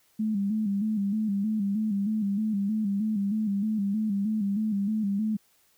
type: tone with vibrato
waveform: sine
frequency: 207.7 Hz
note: G#3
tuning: in tune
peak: -24 dBFS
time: 0.19-5.37 s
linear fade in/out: 10 ms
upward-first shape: square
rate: 3.2 Hz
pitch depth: 75 cents each way
effects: white hiss -65 dBFS RMS until 5.77 s